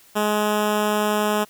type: tone with notch filter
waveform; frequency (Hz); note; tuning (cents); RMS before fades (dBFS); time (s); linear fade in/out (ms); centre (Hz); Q
10% pulse; 210.4; G#3; +23; -21; 0.15-1.45; 20; 4600; 2
effects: white hiss -52 dBFS RMS until 1.49 s